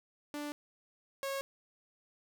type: tone pair in turn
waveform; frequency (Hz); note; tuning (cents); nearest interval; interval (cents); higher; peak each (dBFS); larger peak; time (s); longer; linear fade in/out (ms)
sawtooth; 293.7 / 547.1; D4 / C#5; 0 / -23; major seventh; 1077; second; -34 / -31; second; 0.34-0.52 / 1.23-1.41; neither; 0
effects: none